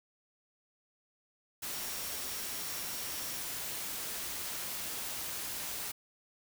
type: tone in noise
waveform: sine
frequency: 5588 Hz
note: F8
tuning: in tune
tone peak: -48 dBFS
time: 1.73-3.4 s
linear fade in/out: 10 ms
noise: white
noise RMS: -39 dBFS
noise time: 1.62-5.92 s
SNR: -12 dB
effects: none